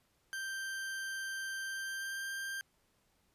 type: tone with pitch glide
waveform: 40% pulse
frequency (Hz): 1569 to 1583.6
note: G6 to G6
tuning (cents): +1 to +17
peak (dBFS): -37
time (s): 0.33-2.61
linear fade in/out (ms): 0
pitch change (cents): +16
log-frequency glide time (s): 1.64-2.3
effects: pink hiss -74 dBFS RMS until 3.34 s + resampled to 32000 Hz